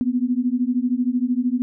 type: beating tone pair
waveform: sine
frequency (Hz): 241.7 / 254.7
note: B3 / C4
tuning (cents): -37 / -46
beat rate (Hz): 13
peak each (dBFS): -21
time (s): 0.01-1.62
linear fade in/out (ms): 0
effects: none

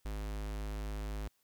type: tone with notch filter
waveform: square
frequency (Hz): 51.91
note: G#1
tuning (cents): 0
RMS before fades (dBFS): -39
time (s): 0.05-1.28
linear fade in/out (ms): 5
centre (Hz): 110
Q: 1.5
effects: white hiss -75 dBFS RMS until 1.43 s

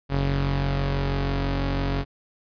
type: tone pair together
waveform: sawtooth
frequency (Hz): 46.09 / 138.59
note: F#1 / C#3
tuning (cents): -6 / 0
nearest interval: octave + perfect fifth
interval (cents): 1906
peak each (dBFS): -21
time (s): 0.09-2.05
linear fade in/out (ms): 50
effects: resampled to 11025 Hz

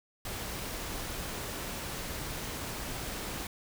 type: noise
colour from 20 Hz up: pink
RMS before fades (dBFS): -38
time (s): 0.25-3.47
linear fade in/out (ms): 2
effects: none

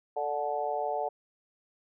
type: harmonic tone with a mistuned harmonic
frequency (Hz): 146.83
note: D3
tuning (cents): 0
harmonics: 3 / 4 / 5 / 6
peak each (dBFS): -36 / -34 / -32 / -36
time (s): 0.16-1.09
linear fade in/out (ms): 10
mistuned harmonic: 6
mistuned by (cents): -28
effects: none

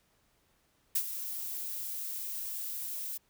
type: noise with ADSR envelope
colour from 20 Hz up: violet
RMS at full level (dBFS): -27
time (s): 0.95-3.18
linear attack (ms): 7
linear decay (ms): 67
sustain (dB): -11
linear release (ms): 13
effects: pink hiss -71 dBFS RMS until 3.29 s

